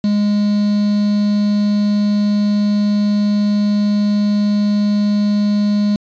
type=tone with quantisation; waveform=triangle; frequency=206.6 Hz; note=G#3; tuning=9 cents flat; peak=-10 dBFS; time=0.04-5.96 s; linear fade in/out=2 ms; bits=5; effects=resampled to 16000 Hz